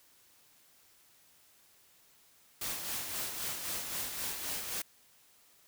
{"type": "noise with tremolo", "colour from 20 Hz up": "white", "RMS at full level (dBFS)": -36, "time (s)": [2.61, 4.82], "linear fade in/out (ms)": 5, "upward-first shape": "sine", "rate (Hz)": 3.8, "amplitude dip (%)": 45, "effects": ["white hiss -64 dBFS RMS until 5.67 s"]}